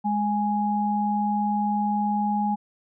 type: tone pair together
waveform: sine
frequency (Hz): 207.8 / 831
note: G#3 / G#5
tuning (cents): +1 / +1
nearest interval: 2 octaves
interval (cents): 2400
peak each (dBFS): -24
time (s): 0.04-2.56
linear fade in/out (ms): 20
effects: none